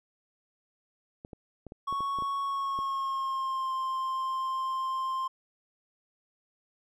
clicks, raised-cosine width 2 ms, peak -29 dBFS, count 9, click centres 1.249 / 1.332 / 1.667 / 1.721 / 1.926 / 2.006 / 2.187 / 2.223 / 2.789 s
triangle tone with pitch glide, 1108.7 to 1051.3 Hz, C#6 to C6, 0 to +8 cents, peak -27 dBFS, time 1.87-5.28 s, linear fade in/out 10 ms, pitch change -92 cents, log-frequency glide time 2.43-3.73 s
effects none

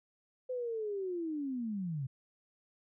sine linear sweep, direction down, 514 to 125.9 Hz, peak -34 dBFS, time 0.49-2.07 s, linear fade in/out 10 ms, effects none

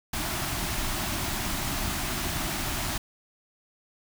pink band-stop noise, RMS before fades -30 dBFS, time 0.13-2.98 s, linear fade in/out 5 ms, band 390 to 590 Hz, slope 96 dB/octave, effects none

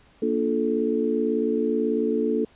sine chord, Bb major seventh, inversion none, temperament just, 233.1 / 291.4 / 349.6 / 437 Hz, Bb3 / D4 / F4 / A4, 0 / -13 / +2 / -12 cents, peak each -26 / -27 / -30 / -24 dBFS, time 0.22-2.45 s, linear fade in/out 5 ms, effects pink hiss -57 dBFS RMS until 2.55 s + resampled to 8000 Hz

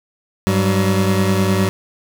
25% pulse tone pair together, 99.5 / 189.3 Hz, G2 / F#3, +26 / +40 cents, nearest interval major seventh, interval 1114 cents, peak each -13 dBFS, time 0.47-1.69 s, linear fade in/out 0 ms, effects none

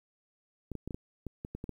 clicks, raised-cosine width 3 ms, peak -25 dBFS, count 10, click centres 0.717 / 0.753 / 0.876 / 0.908 / 0.945 / 1.267 / 1.449 / 1.55 / 1.641 / 1.693 s, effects 10-bit

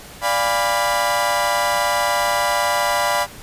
30% pulse chord, D diminished seventh, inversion none, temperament equal with one note detuned, 587.3 / 698.5 / 813.5 / 987.8 Hz, D5 / F5 / Ab5 / Cb6, 0 / 0 / -36 / 0 cents, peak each -20 / -21 / -22 / -18 dBFS, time 0.21-3.27 s, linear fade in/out 50 ms, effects pink hiss -39 dBFS RMS until 3.42 s + resampled to 32000 Hz

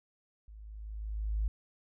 sine tone with level ramp, 53 Hz, G#1, 36 cents sharp, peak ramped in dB -48 to -26 dBFS, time 0.48-1.48 s, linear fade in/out 0 ms, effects tanh soft clip ceiling -23 dBFS

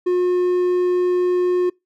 triangle tone, 359.6 Hz, F#4, 49 cents flat, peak -13 dBFS, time 0.06-1.7 s, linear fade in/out 10 ms, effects noise-tail reverb RT60 0.2 s tail -25 dB re dry

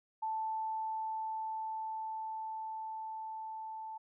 sine tone with level ramp, 880 Hz, A5, in tune, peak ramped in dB -33 to -41 dBFS, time 0.22-3.98 s, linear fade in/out 10 ms, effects none

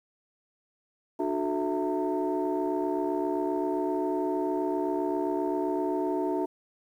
sine tone cluster, 298.6 / 366 / 433.9 / 662 / 909 Hz, D4 / F#4 / A4 / E5 / A#5, +29 / -19 / -24 / +7 / -44 cents, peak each -30 / -29 / -35 / -34 / -34 dBFS, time 1.19-6.46 s, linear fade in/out 10 ms, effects tanh soft clip ceiling -18 dBFS + 10-bit

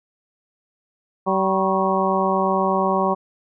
harmonic tone with a mistuned harmonic, 191.4 Hz, G3, 41 cents flat, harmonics 1 / 2 / 3 / 4 / 5 / 6, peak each -24 / -24 / -24 / -24 / -24 / -24 dBFS, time 1.26-3.15 s, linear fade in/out 20 ms, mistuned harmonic 6, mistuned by -76 cents, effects none

